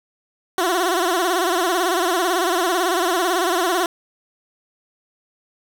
15% pulse tone with vibrato, 355.6 Hz, F4, 31 cents sharp, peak -11 dBFS, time 0.58-3.86 s, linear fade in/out 2 ms, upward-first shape sine, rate 18 Hz, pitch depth 120 cents each way, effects 7-bit

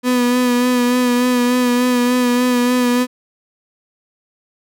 35% pulse tone with vibrato, 246.9 Hz, B3, in tune, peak -11 dBFS, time 0.03-3.07 s, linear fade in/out 50 ms, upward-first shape sine, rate 3.4 Hz, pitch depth 27 cents each way, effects none

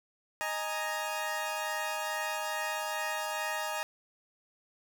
20% pulse chord, D# suspended fourth, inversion none, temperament equal, 622.3 / 830.6 / 932.3 Hz, D#5 / G#5 / A#5, 0 / 0 / 0 cents, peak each -32 dBFS, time 0.41-3.83 s, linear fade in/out 0 ms, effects none

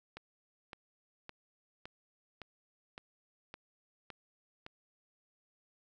click train, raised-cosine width 0.3 ms, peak -29 dBFS, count 9, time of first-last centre 0.17-4.664 s, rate 1.78 Hz, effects none

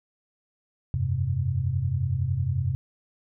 sine chord, F suspended second, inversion none, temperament just, 87.31 / 98.22 / 130.96 Hz, F2 / G2 / C3, 0 / +4 / +2 cents, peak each -29 / -28 / -26 dBFS, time 0.94-2.75 s, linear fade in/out 0 ms, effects none

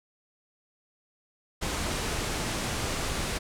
pink low-pass noise, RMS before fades -31 dBFS, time 1.61-3.39 s, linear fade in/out 20 ms, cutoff 10000 Hz, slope 24 dB/octave, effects none

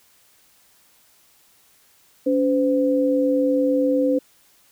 sine tone pair together, 282.2 / 511 Hz, C#4 / C5, +31 / -41 cents, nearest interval minor seventh, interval 1028 cents, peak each -19 dBFS, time 2.26-4.19 s, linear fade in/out 10 ms, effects white hiss -57 dBFS RMS until 4.71 s

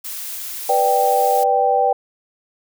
blue noise, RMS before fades -29 dBFS, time 0.04-1.44 s, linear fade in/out 10 ms
sine chord, G major, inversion first, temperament equal, 493.9 / 587.3 / 784 Hz, B4 / D5 / G5, 0 / 0 / 0 cents, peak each -19 / -21 / -15 dBFS, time 0.69-1.93 s, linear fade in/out 5 ms
effects none

